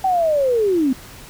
sine linear sweep, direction down, 775 to 246.9 Hz, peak -14 dBFS, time 0.04-0.93 s, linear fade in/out 5 ms, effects pink hiss -40 dBFS RMS until 1.29 s

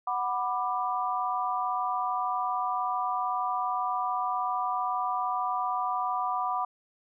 sine chord, B minor, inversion second, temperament just, 740.8 / 987.8 / 1185.3 Hz, F#5 / B5 / D6, +2 / 0 / +16 cents, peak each -31 dBFS, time 0.07-6.65 s, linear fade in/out 5 ms, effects none

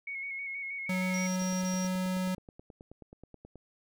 sine tone with vibrato, 2200 Hz, C#7, 14 cents flat, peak -35 dBFS, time 0.07-1.27 s, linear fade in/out 5 ms, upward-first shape square, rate 6.3 Hz, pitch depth 25 cents each way
square tone, 185 Hz, F#3, in tune, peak -30 dBFS, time 0.89-2.35 s, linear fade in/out 5 ms
sine tone bursts, 5680 Hz, F8, 28 cents sharp, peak -38 dBFS, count 3, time 1.14-1.868 s, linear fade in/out 0 ms, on 220 ms, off 34 ms
click train, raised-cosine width 2 ms, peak -35 dBFS, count 21, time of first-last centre 1.42-3.557 s, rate 9.36 Hz
effects none

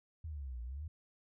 sine exponential two-way sweep, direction down then up, 82.41 to 57.8 to 82.41 Hz, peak -40 dBFS, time 0.24-0.88 s, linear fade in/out 5 ms, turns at 0.62 s, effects none

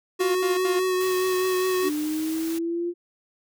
square tone with vibrato, 370 Hz, F#4, in tune, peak -22 dBFS, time 0.19-1.9 s, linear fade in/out 20 ms, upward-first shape triangle, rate 4.9 Hz, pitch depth 21 cents each way
sawtooth tone bursts, 352.4 Hz, F4, 16 cents sharp, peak -24 dBFS, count 3, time 0.2-0.796 s, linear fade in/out 5 ms, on 150 ms, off 73 ms
white noise, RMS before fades -38 dBFS, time 1-2.59 s, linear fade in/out 10 ms
sine linear sweep, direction up, 293.7 to 350 Hz, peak -24 dBFS, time 1.82-2.94 s, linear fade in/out 50 ms
effects none

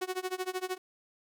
sawtooth tone with tremolo, 370 Hz, F#4, in tune, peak -26 dBFS, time 0.01-0.78 s, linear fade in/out 10 ms, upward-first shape sine, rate 13 Hz, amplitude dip 95%, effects none

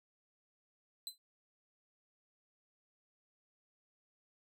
sawtooth tone with exponential decay, 4042 Hz, B7, 39 cents sharp, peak -34 dBFS, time 1.07-1.18 s, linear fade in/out 1 ms, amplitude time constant 22 ms, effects none

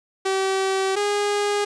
sawtooth tone pair in turn, 384.1 / 410.4 Hz, G4 / G#4, -35 / -21 cents, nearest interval minor second, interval 114 cents, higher second, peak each -16 dBFS, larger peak neither, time 0.25-0.96 / 0.96-1.65 s, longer first, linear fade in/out 10 ms, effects resampled to 22050 Hz + 7-bit

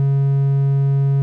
triangle tone, 138.2 Hz, C#3, 5 cents flat, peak -11 dBFS, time 0-1.22 s, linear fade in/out 0 ms, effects none

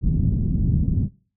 white low-pass noise, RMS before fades -20 dBFS, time 0.01-1.09 s, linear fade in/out 50 ms, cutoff 180 Hz, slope 24 dB/octave, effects noise-tail reverb RT60 0.4 s tail -21 dB re dry

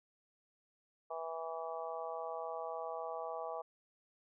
harmonic tone, 163.6 Hz, E3, 13 cents flat, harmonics 3 / 4 / 5 / 6 / 7, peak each -45 / -43 / -45 / -50 / -47 dBFS, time 1.1-3.62 s, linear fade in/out 10 ms, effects none

